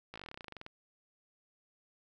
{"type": "slowing click train", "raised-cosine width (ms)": 0.3, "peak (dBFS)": -29, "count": 18, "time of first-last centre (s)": [0.14, 0.664], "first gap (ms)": 17, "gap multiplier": 1.07, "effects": []}